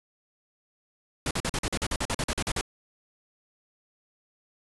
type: noise bursts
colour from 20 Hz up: pink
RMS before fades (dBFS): -28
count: 15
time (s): 1.26-2.611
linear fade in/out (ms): 2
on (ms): 49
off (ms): 44
effects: resampled to 24000 Hz